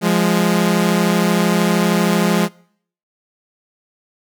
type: tone pair together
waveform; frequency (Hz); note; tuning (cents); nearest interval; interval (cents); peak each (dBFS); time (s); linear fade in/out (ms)
sawtooth; 174.61 / 207.6; F3 / G#3; 0 / 0; minor third; 300; -12; 0.01-2.49; 50
effects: noise-tail reverb RT60 0.6 s tail -24 dB re dry